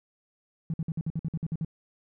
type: tone bursts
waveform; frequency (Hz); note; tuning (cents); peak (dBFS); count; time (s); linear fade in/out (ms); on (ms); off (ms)
triangle; 161.4; E3; -36; -23; 11; 0.7-1.648; 2; 38; 53
effects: tanh soft clip ceiling -25 dBFS